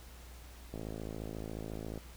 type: click train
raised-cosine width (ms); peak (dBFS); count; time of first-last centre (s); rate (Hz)
2; -28; 68; 0.74-1.976; 54.2
effects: added 60 Hz sine -50 dBFS peak until 2.16 s + pink hiss -56 dBFS RMS until 2.16 s